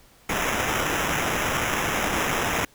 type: noise with sample-and-hold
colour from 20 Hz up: white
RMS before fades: -25 dBFS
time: 0.29-2.65 s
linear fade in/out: 5 ms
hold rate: 4410 Hz
effects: pink hiss -55 dBFS RMS until 2.74 s